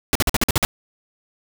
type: noise bursts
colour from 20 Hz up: pink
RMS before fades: -17 dBFS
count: 8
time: 0.13-0.65 s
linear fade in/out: 0 ms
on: 23 ms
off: 48 ms
effects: none

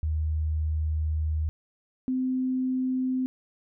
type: tone pair in turn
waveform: sine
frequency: 77.78 / 257.5 Hz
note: D#2 / C4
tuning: 0 / -28 cents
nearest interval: octave + major sixth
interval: 2072 cents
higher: second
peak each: -24 dBFS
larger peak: neither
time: 0.03-1.49 / 2.08-3.26 s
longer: first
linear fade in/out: 0 ms
effects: none

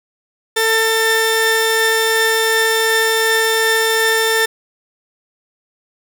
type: tone pair together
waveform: sawtooth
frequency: 446.6 / 1789.1 Hz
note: A4 / A6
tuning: +26 / +28 cents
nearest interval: 2 octaves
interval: 2402 cents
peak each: -12 dBFS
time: 0.56-4.46 s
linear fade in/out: 10 ms
effects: none

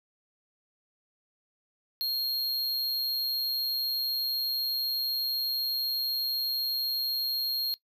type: tone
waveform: square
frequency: 4244 Hz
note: C8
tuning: 24 cents sharp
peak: -28 dBFS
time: 2.01-7.74 s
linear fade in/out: 0 ms
effects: noise-tail reverb RT60 0.1 s tail -20 dB re dry

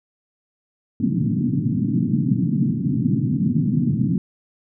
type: band-pass noise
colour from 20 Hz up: pink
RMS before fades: -20 dBFS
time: 1-4.18 s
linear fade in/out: 2 ms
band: 120 to 280 Hz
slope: 48 dB/octave
effects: none

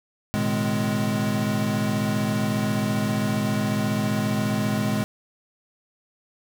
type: tone cluster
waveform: square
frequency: 111.9 / 126.7 / 152.4 / 208.3 / 255.9 Hz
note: A2 / B2 / D#3 / G#3 / C4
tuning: +30 / +45 / -36 / +5 / -38 cents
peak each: -30 / -33 / -32 / -25 / -31 dBFS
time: 0.34-5.04 s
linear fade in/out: 0 ms
effects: none

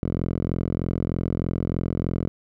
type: tone with band-pass filter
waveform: 5% pulse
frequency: 43.23 Hz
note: F1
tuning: 17 cents flat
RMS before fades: -26 dBFS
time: 0.03-2.28 s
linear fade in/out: 0 ms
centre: 120 Hz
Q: 0.68
effects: none

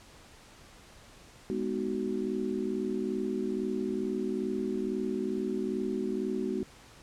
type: chord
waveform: sine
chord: G# minor seventh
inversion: none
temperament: just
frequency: 207.7 / 249.2 / 311.5 / 373.8 Hz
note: G#3 / B3 / D#4 / F#4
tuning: 0 / +16 / +2 / +18 cents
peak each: -35 / -35 / -37 / -33 dBFS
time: 1.5-6.63 s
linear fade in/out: 0 ms
effects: pink hiss -54 dBFS RMS until 7.02 s + low-pass 9000 Hz 12 dB/octave

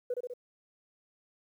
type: tone with echo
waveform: sine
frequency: 492.9 Hz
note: B4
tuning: 3 cents flat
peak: -28 dBFS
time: 0.1-0.14 s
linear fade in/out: 5 ms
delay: 66 ms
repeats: 3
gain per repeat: -3 dB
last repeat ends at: 0.338 s
effects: tanh soft clip ceiling -25 dBFS + 11-bit

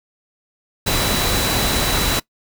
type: tone in noise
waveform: sine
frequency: 3951 Hz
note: B7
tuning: in tune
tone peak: -25 dBFS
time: 0.86-2.2 s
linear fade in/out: 10 ms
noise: pink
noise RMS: -19 dBFS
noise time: 0.86-2.2 s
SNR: -9 dB
effects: noise-tail reverb RT60 0.1 s tail -22 dB re dry

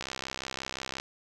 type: click train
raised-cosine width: 0.2 ms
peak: -17 dBFS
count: 66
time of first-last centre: 0.01-0.999 s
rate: 65.7 Hz
effects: none

